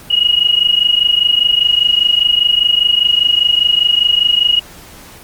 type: tone pair together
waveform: sine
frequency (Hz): 2878 / 2903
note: F#7 / F#7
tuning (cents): -49 / -34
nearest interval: unison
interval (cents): 15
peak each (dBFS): -12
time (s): 0.1-4.6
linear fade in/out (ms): 10
effects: pink hiss -37 dBFS RMS until 5.23 s + Opus 48 kbps